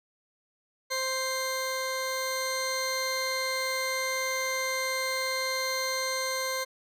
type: tone pair together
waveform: 20% pulse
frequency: 523.2 / 2093 Hz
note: C5 / C7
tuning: 0 / 0 cents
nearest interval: 2 octaves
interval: 2400 cents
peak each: -26 / -26 dBFS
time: 0.9-6.65 s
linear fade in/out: 20 ms
effects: resampled to 32000 Hz